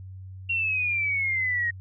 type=exponential sweep; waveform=sine; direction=down; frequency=2757 to 1864.7 Hz; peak=-23 dBFS; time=0.49-1.71 s; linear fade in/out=10 ms; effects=added 94 Hz sine -38 dBFS peak until 1.8 s